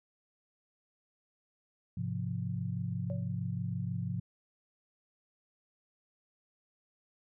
sine chord, F minor, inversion first, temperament just, 104.77 / 130.96 / 174.61 Hz, Ab2 / C3 / F3, +16 / +2 / 0 cents, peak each -37 dBFS, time 1.97-4.2 s, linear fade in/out 5 ms
sine tone with exponential decay, 567 Hz, C#5, 39 cents sharp, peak -38 dBFS, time 3.1-3.34 s, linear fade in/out 0 ms, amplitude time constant 52 ms
effects none

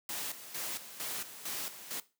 white noise with tremolo, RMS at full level -38 dBFS, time 0.09-2 s, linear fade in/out 2 ms, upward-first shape square, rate 2.2 Hz, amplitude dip 70%, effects noise-tail reverb RT60 0.3 s tail -18 dB re dry + high-pass 150 Hz 12 dB/octave

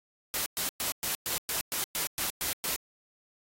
white noise bursts, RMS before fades -31 dBFS, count 11, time 0.34-2.76 s, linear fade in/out 0 ms, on 120 ms, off 110 ms, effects AAC 48 kbps

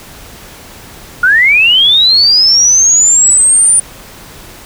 sine linear sweep, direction up, 1396.9 to 9397 Hz, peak -4 dBFS, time 1.23-3.8 s, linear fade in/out 5 ms, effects pink hiss -33 dBFS RMS until 4.65 s

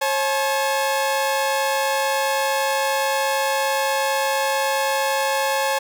sawtooth tone pair together, 542 / 857.6 Hz, C#5 / A5, -39 / -45 cents, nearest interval minor sixth, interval 794 cents, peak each -18 dBFS, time 0.01-5.79 s, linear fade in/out 10 ms, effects none

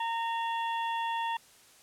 harmonic tone with a mistuned harmonic, 920 Hz, A#5, 23 cents flat, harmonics 1 / 2 / 3 / 4, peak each -30 / -40 / -42 / -43 dBFS, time 0-1.37 s, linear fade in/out 5 ms, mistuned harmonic 4, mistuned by -140 cents, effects white hiss -58 dBFS RMS until 1.82 s + low-pass 11000 Hz 12 dB/octave

